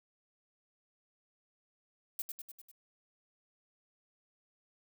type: noise with echo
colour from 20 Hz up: violet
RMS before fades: -37 dBFS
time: 2.19-2.22 s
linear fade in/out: 2 ms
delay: 99 ms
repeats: 5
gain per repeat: -4 dB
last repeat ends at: 2.715 s
effects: none